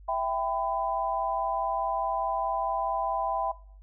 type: chord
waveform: sine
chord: E minor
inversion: none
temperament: equal with one note detuned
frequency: 659.3 / 784 / 1003.9 Hz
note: E5 / G5 / B5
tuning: 0 / 0 / +28 cents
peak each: -30 dBFS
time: 0.08-3.52 s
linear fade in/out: 10 ms
effects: noise-tail reverb RT60 0.5 s tail -20 dB re dry + added 49 Hz sine -47 dBFS peak until 3.82 s